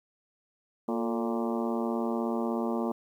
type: harmonic tone with a mistuned harmonic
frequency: 116.54 Hz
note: A#2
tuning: in tune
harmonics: 2 / 3 / 4 / 5 / 6 / 7 / 8 / 9 / 10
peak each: -30 / -34 / -36 / -38 / -40 / -41 / -42 / -43 / -44 dBFS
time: 0.88-2.92 s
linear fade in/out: 5 ms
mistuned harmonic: 4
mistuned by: -74 cents
effects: 10-bit